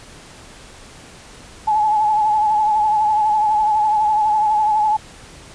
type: tone with vibrato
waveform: sine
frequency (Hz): 853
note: G#5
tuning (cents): +46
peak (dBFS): -13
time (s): 1.67-4.97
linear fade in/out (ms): 10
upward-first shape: triangle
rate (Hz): 12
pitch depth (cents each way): 53
effects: pink hiss -41 dBFS RMS until 5.54 s + resampled to 22050 Hz

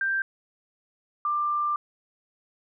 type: tone pair in turn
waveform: sine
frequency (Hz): 1576 / 1187.2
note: G6 / D6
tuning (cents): +9 / +18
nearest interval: perfect fourth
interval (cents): 491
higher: first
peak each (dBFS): -23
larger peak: neither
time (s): 0.01-0.22 / 1.25-1.76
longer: second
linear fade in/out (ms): 2
effects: none

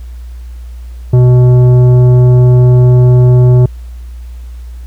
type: tone with tanh clipping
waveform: sine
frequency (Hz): 124.5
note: B2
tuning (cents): +14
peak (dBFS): -4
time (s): 1.13-3.66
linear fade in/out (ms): 5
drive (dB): 11
effects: added 60 Hz sine -23 dBFS peak until 4.86 s + pink hiss -47 dBFS RMS until 4.86 s

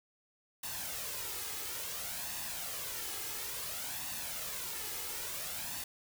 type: noise with flanger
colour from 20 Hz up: white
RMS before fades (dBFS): -40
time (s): 0.63-5.84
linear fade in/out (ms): 5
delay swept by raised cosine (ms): 1.1 to 2.4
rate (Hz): 0.58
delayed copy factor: +0.55
effects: none

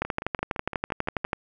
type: two click trains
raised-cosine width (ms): 0.5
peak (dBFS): -18 / -10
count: 8 / 17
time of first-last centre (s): 0.05-1.245 / 0.02-1.331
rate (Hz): 5.86 / 12.2
effects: none

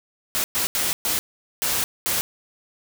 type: noise bursts at uneven times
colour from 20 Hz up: white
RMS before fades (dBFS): -23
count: 6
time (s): 0.35-0.44 / 0.55-0.67 / 0.75-0.93 / 1.05-1.19 / 1.62-1.84 / 2.06-2.21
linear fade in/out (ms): 0
effects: none

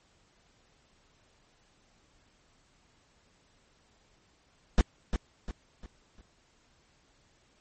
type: noise with echo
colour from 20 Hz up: brown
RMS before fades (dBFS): -19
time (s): 4.78-4.81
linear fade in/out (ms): 0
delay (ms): 350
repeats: 4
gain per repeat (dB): -8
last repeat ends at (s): 6.21
effects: pink hiss -66 dBFS RMS until 7.6 s + MP3 32 kbps

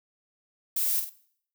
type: noise with echo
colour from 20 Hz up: violet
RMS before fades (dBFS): -27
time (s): 0.76-1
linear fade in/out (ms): 5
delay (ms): 48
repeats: 2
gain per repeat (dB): -7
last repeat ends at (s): 1.096
effects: noise-tail reverb RT60 0.6 s tail -19 dB re dry

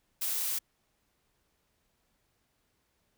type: noise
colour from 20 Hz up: blue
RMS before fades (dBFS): -32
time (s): 0.21-0.59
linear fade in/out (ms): 10
effects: pink hiss -75 dBFS RMS until 3.17 s

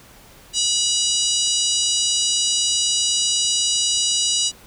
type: harmonic tone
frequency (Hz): 972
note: B5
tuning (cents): -28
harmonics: 3 / 4 / 5 / 6 / 7 / 8 / 9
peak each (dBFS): -23 / -24 / -25 / -26 / -26 / -27 / -28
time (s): 0.53-4.52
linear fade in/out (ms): 50
effects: pink hiss -47 dBFS RMS until 4.66 s

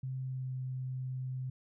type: tone with pitch glide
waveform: sine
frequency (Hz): 130.8 to 129.22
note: C3 to C3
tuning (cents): 0 to -21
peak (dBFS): -35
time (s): 0.03-1.5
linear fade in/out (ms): 5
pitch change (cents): -21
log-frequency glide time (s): 0.18-0.54
effects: none

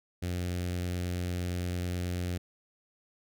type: tone with notch filter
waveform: sawtooth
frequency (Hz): 89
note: F2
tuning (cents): +33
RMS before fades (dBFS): -33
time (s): 0.22-2.38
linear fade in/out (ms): 10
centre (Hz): 1000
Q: 1
effects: none

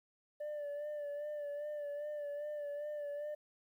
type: tone with vibrato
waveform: sine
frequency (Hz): 587.3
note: D5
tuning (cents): 0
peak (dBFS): -36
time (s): 0.4-3.35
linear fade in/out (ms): 10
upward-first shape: sine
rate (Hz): 2.5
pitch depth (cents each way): 37
effects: tanh soft clip ceiling -38 dBFS + 12-bit

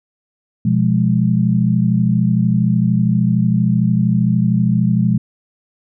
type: chord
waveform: sine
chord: F diminished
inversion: second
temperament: equal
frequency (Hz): 123.47 / 174.61 / 207.7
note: Cb3 / F3 / Ab3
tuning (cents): 0 / 0 / 0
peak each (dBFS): -16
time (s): 0.65-5.18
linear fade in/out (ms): 5
effects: none

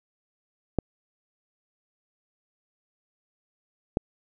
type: clicks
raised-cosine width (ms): 2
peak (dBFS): -9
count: 2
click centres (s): 0.787 / 3.971
effects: none

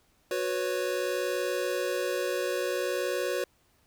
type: chord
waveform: square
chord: F# suspended fourth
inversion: none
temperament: equal with one note detuned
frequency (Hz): 366.6 / 493.9 / 554.4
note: F#4 / B4 / C#5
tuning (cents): -16 / 0 / 0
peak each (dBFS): -33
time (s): 0.31-3.44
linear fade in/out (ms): 2
effects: pink hiss -67 dBFS RMS until 3.86 s

